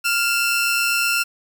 sawtooth tone pair together, 1396.9 / 2666 Hz, F6 / E7, 0 / +19 cents, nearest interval major seventh, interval 1119 cents, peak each -17 dBFS, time 0.04-1.24 s, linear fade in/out 20 ms, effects 8-bit

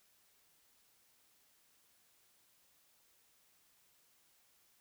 silence, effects white hiss -71 dBFS RMS until 4.8 s

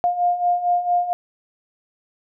sine beating tone pair, 704 / 708.4 Hz, F5 / F5, +14 / +24 cents, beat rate 4.4 Hz, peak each -23 / -18 dBFS, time 0.04-1.13 s, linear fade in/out 0 ms, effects none

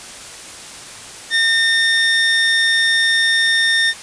25% pulse tone, 1820 Hz, A#6, 42 cents flat, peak -9 dBFS, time 1.3-3.94 s, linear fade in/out 50 ms, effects white hiss -34 dBFS RMS until 4.02 s + resampled to 22050 Hz

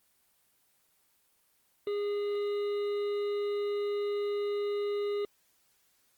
harmonic tone with a mistuned harmonic, 410 Hz, G#4, 22 cents flat, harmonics 1 / 3 / 5 / 7 / 9 / 10, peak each -29 / -46 / -50 / -53 / -54 / -55 dBFS, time 1.87-5.25 s, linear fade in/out 2 ms, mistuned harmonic 10, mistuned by -39 cents, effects white hiss -70 dBFS RMS until 6.17 s + Opus 24 kbps

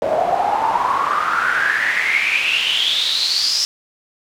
pink noise with band-pass filter sweep, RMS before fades -18 dBFS, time 0.02-3.65 s, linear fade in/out 0 ms, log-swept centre 610 to 5300 Hz, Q 9.3, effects none

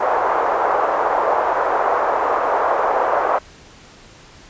white band-pass noise, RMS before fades -18 dBFS, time 0-3.39 s, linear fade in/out 10 ms, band 470 to 1100 Hz, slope 24 dB/octave, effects pink hiss -44 dBFS RMS until 4.49 s + resampled to 16000 Hz

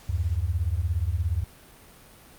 sine beating tone pair, 76 / 93 Hz, D#2 / F#2, -40 / +9 cents, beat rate 17 Hz, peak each -26 dBFS, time 0.09-1.44 s, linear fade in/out 5 ms, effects pink hiss -51 dBFS RMS until 2.38 s + Opus 48 kbps

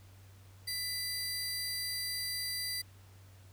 sawtooth tone pair together, 1996 / 4736 Hz, B6 / D8, +18 / +14 cents, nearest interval octave + minor third, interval 1496 cents, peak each -38 / -33 dBFS, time 0.67-2.82 s, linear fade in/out 10 ms, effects added 96 Hz sine -54 dBFS peak until 3.52 s + pink hiss -63 dBFS RMS until 3.52 s

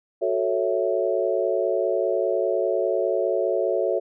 sine chord, F# minor seventh, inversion none, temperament equal, 370 / 440 / 554.4 / 659.3 Hz, F#4 / A4 / C#5 / E5, 0 / 0 / 0 / 0 cents, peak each -26 / -26 / -25 / -26 dBFS, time 0.21-4 s, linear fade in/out 20 ms, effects none

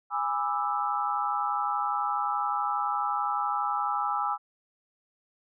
sine chord, E dominant seventh, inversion first, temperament just, 824.1 / 988.9 / 1186.7 / 1318.5 Hz, G#5 / B5 / D6 / E6, -14 / +2 / +18 / 0 cents, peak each -30 / -34 / -33 / -30 dBFS, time 0.1-4.38 s, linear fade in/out 50 ms, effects none

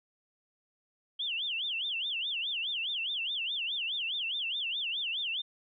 sine tone with vibrato, 3102 Hz, G7, 19 cents flat, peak -31 dBFS, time 1.19-5.42 s, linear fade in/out 10 ms, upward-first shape sine, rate 4.8 Hz, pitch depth 270 cents each way, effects none

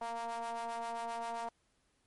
square ring-modulated tone, 116.54 Hz, A#2, in tune, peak -35 dBFS, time 0.01-1.49 s, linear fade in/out 5 ms, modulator 812 Hz, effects pink hiss -75 dBFS RMS until 2.06 s + MP3 48 kbps

